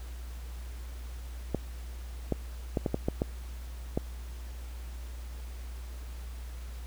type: clicks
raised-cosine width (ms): 2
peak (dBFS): -14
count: 8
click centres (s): 1.547 / 2.323 / 2.772 / 2.862 / 2.944 / 3.085 / 3.219 / 3.975
effects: added 60 Hz sine -38 dBFS peak until 6.86 s + pink hiss -53 dBFS RMS until 6.86 s